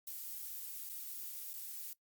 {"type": "noise with dropouts", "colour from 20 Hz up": "violet", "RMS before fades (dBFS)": -45, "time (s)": [0.07, 1.93], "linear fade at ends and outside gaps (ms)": 2, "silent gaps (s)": [[0.892, 0.896], [1.533, 1.538]], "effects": ["noise-tail reverb RT60 0.1 s tail -20 dB re dry", "Opus 48 kbps"]}